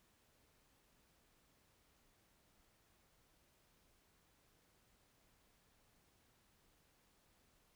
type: silence
effects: pink hiss -74 dBFS RMS until 7.75 s